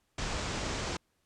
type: low-pass noise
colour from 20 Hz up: pink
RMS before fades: -35 dBFS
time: 0.18-0.97 s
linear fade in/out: 5 ms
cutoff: 7800 Hz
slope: 48 dB/octave
effects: pink hiss -75 dBFS RMS until 1.25 s + low-pass 12000 Hz 12 dB/octave